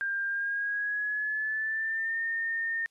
sine tone with pitch glide, 1597 to 1823.9 Hz, G6 to A#6, +32 to -38 cents, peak -28 dBFS, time 0.01-2.86 s, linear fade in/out 0 ms, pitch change +230 cents, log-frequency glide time 0.27-2.21 s, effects white hiss -73 dBFS RMS until 2.9 s + low-pass 9000 Hz 12 dB/octave

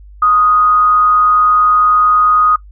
sine tone with frequency modulation, 1244.5 Hz, D#6, in tune, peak -7 dBFS, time 0.22-2.56 s, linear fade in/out 5 ms, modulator 171 Hz, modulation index 0.22, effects noise-tail reverb RT60 0.1 s tail -19 dB re dry + added 50 Hz sine -34 dBFS peak until 2.71 s

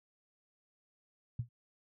sine tone with exponential decay, 119.1 Hz, A#2, 38 cents sharp, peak -29 dBFS, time 1.39-1.49 s, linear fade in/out 5 ms, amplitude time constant 21 ms, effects none

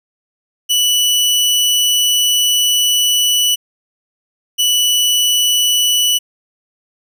sawtooth tone pair in turn, 2960 / 2960 Hz, F#7 / F#7, 0 / 0 cents, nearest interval unison, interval 0 cents, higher neither, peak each -8 dBFS, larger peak neither, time 0.69-3.56 / 4.58-6.19 s, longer first, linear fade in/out 20 ms, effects none

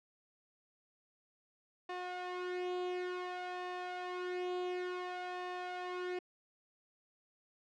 sawtooth tone with flanger, 361.3 Hz, F#4, 41 cents flat, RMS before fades -40 dBFS, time 1.89-6.19 s, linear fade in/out 5 ms, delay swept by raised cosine 1.1 to 2.5 ms, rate 0.56 Hz, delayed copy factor +0.6, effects low-pass 3000 Hz 12 dB/octave

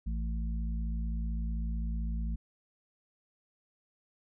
harmonic tone, 55.7 Hz, A1, 22 cents sharp, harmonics 1 / 3 / 4, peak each -31 / -41 / -43 dBFS, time 0.06-2.36 s, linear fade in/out 10 ms, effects none

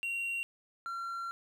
triangle tone pair in turn, 2751 / 1368 Hz, F7 / F6, -27 / -36 cents, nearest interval octave, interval 1209 cents, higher first, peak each -31 / -34 dBFS, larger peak first, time 0.03-0.43 / 0.86-1.31 s, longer second, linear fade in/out 0 ms, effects none

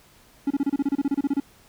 triangle tone bursts, 280 Hz, C#4, 18 cents sharp, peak -17 dBFS, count 15, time 0.47-1.401 s, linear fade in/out 5 ms, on 35 ms, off 29 ms, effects pink hiss -55 dBFS RMS until 1.68 s

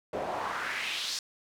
pink noise with band-pass filter sweep, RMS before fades -34 dBFS, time 0.13-1.19 s, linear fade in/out 2 ms, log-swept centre 490 to 5300 Hz, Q 2.3, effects none

